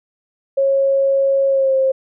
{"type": "tone with pitch glide", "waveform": "sine", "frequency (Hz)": [546, 531.1], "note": ["C#5", "C5"], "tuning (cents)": [-26, 26], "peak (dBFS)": -12, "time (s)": [0.57, 1.92], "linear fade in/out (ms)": 10, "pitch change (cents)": -48, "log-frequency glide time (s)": [1.48, 1.75], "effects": []}